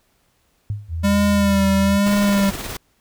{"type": "tone with exponential decay", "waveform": "sine", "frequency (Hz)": 103.6, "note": "G#2", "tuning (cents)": -4, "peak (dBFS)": -18, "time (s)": [0.7, 0.99], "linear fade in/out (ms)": 0, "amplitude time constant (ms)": 63}
{"type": "tone with pitch glide", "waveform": "sine", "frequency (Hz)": [82.41, 81.84], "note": ["E2", "E2"], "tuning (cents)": [0, -12], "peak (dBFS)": -22, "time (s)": [0.88, 2], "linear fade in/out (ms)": 50, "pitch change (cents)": -12, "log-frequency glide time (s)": [1.04, 1.44]}
{"type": "tone with vibrato", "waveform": "square", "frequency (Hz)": 199.1, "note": "G3", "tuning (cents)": 27, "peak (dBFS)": -15, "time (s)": [1.03, 2.51], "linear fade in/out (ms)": 20, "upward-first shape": "sine", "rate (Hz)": 1.1, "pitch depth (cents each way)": 38}
{"type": "noise with tremolo", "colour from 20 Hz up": "pink", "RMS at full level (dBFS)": -28, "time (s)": [2.06, 2.77], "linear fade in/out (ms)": 5, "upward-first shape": "square", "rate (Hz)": 19, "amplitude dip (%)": 30}
{"effects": ["pink hiss -63 dBFS RMS until 3 s"]}